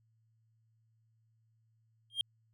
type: tone with exponential growth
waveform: triangle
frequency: 3210 Hz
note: G7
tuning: 40 cents sharp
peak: -24 dBFS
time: 2.1-2.21 s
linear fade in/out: 1 ms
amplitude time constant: 22 ms
effects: added 112 Hz sine -69 dBFS peak until 2.53 s